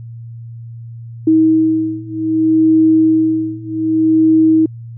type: beating tone pair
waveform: sine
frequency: 318.2 / 318.84 Hz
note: D#4 / D#4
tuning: +39 / +42 cents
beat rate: 0.64 Hz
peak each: -13 / -12 dBFS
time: 1.27-4.66 s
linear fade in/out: 5 ms
effects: added 116 Hz sine -28 dBFS peak until 4.97 s